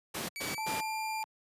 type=noise bursts; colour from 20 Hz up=pink; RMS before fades=-36 dBFS; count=3; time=0.14-0.81 s; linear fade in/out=10 ms; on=150 ms; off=110 ms
type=tone with pitch glide; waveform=sawtooth; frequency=2280 to 2386 Hz; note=C#7 to D7; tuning=+48 to +27 cents; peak=-35 dBFS; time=0.36-1.23 s; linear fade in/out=0 ms; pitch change=+79 cents; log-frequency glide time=0.53-0.69 s
type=tone; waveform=sine; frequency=876 Hz; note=A5; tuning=8 cents flat; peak=-34 dBFS; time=0.58-1.24 s; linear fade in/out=0 ms
effects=high-pass 150 Hz 12 dB/octave + resampled to 32000 Hz